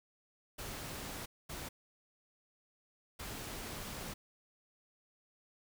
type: noise bursts at uneven times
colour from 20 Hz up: pink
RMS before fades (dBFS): -44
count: 3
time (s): 0.58-1.26 / 1.49-1.69 / 3.19-4.14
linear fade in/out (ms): 10
effects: none